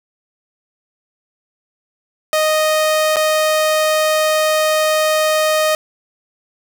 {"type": "tone with dropouts", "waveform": "sawtooth", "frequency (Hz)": 621, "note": "D#5", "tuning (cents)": -3, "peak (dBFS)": -9, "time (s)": [2.33, 5.75], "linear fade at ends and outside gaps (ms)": 1, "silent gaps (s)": [3.16, 3.167], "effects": []}